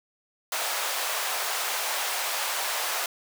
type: high-pass noise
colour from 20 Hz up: pink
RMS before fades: -29 dBFS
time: 0.52-3.06 s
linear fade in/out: 2 ms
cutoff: 620 Hz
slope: 24 dB/octave
effects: none